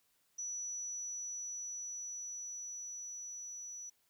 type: tone with level ramp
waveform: sine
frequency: 5910 Hz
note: F#8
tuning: 3 cents flat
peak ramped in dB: -38 to -44 dBFS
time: 0.38-3.9 s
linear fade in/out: 10 ms
effects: white hiss -75 dBFS RMS until 4.09 s